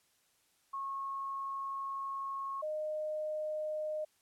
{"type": "tone pair in turn", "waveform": "sine", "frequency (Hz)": [1092, 614.4], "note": ["C#6", "D#5"], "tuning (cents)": [-26, -22], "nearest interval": "minor seventh", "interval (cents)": 996, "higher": "first", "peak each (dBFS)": [-36, -34], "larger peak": "second", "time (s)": [[0.73, 2.62], [2.62, 4.05]], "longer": "first", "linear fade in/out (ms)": 10, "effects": ["white hiss -72 dBFS RMS until 4.21 s", "low-pass 12000 Hz 12 dB/octave"]}